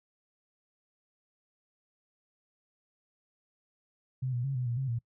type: tone with pitch steps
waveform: sine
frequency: 129.3 / 121.6 / 136.9 / 125.5 / 119 / 133.6 / 117.4 Hz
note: C3 / B2 / C#3 / B2 / A#2 / C3 / A#2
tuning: -20 / -26 / -21 / +28 / +36 / +36 / +13 cents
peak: -29 dBFS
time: 4.22-4.99 s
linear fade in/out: 10 ms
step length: 110 ms
effects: noise-tail reverb RT60 0.1 s tail -25 dB re dry